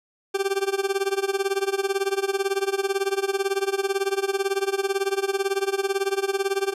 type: tone with tremolo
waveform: 40% pulse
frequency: 392 Hz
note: G4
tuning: in tune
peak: -18 dBFS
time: 0.34-6.74 s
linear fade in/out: 10 ms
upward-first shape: sine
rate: 18 Hz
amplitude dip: 90%
effects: low-pass 12000 Hz 12 dB/octave